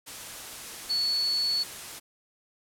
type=tone in noise; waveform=sine; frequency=4424 Hz; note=C#8; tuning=4 cents flat; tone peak=-24 dBFS; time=0.89-1.64 s; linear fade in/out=20 ms; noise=white; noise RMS=-40 dBFS; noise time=0.06-2 s; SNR=+13 dB; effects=low-pass 12000 Hz 12 dB/octave